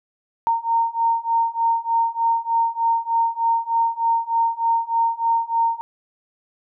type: beating tone pair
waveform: sine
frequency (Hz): 918 / 921.3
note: A#5 / A#5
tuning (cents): -27 / -21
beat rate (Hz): 3.3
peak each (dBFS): -21 / -20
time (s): 0.47-5.81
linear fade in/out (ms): 0
effects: none